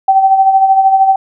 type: tone with tremolo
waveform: sine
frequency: 772 Hz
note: G5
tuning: 27 cents flat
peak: -3 dBFS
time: 0.08-1.16 s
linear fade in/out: 5 ms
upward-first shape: sine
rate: 13 Hz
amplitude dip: 55%
effects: none